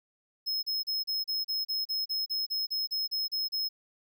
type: tone bursts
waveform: square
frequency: 5160 Hz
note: E8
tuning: 38 cents flat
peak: -29 dBFS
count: 16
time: 0.46-3.69 s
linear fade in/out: 20 ms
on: 170 ms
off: 34 ms
effects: none